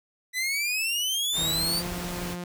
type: exponential sweep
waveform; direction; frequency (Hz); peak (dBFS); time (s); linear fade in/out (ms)
sawtooth; up; 1975.5 to 4700; -22; 0.33-1.83; 50
type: noise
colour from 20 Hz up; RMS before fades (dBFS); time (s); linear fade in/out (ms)
pink; -36; 1.32-2.37; 50
type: tone with pitch glide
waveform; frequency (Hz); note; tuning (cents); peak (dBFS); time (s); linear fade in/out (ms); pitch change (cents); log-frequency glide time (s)
sawtooth; 162 to 176.66; E3 to F3; -30 to +20; -29; 1.38-2.44; 2; +150; 1.6-1.86
effects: none